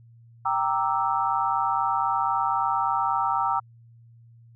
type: chord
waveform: sine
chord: E half-diminished seventh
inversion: first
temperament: equal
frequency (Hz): 784 / 932.3 / 1174.7 / 1318.5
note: G5 / Bb5 / D6 / E6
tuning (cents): 0 / 0 / 0 / 0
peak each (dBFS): -27 / -26 / -29 / -27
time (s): 0.45-3.6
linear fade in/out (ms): 10
effects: added 116 Hz sine -49 dBFS peak until 4.55 s